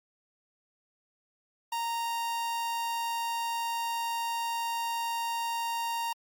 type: tone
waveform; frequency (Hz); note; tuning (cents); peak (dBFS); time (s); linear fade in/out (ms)
45% pulse; 929; A#5; -6; -30; 1.72-6.13; 5
effects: Opus 48 kbps